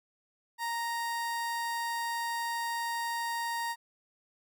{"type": "tone", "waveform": "30% pulse", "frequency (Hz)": 932.3, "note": "A#5", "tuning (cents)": 0, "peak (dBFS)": -29, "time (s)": [0.58, 3.76], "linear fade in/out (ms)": 50, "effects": []}